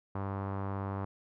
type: tone with low-pass filter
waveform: sawtooth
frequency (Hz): 98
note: G2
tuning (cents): 0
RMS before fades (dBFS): -36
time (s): 0.15-1.05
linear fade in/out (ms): 5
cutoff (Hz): 1100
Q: 2.4
effects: none